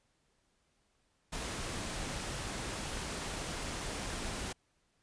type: noise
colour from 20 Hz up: pink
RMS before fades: -39 dBFS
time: 1.32-4.53 s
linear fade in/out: 10 ms
effects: pink hiss -75 dBFS RMS until 5.02 s + resampled to 22050 Hz